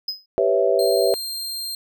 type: tone with exponential decay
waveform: triangle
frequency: 5050 Hz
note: D#8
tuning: 25 cents sharp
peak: -19 dBFS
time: 0.08-0.26 s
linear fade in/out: 5 ms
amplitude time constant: 37 ms
type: chord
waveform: sine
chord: C# half-diminished seventh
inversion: second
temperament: equal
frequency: 392 / 493.9 / 554.4 / 659.3 Hz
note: G4 / B4 / C#5 / E5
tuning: 0 / 0 / 0 / 0 cents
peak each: -21 dBFS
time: 0.38-1.14 s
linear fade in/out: 0 ms
type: tone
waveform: sawtooth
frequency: 4186 Hz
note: C8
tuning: in tune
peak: -24 dBFS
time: 0.79-1.75 s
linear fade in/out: 2 ms
effects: none